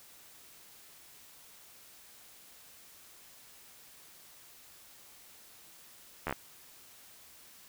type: slowing click train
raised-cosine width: 0.5 ms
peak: -18 dBFS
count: 5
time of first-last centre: 6.27-6.326 s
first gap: 12 ms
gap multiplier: 1.1
effects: white hiss -56 dBFS RMS until 7.68 s